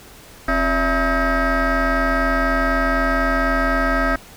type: tone with frequency modulation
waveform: sine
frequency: 662 Hz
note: E5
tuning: 7 cents sharp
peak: -13 dBFS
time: 0.48-4.16 s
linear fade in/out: 5 ms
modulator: 310 Hz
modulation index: 3.6
effects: tanh soft clip ceiling -14 dBFS + pink hiss -43 dBFS RMS until 4.36 s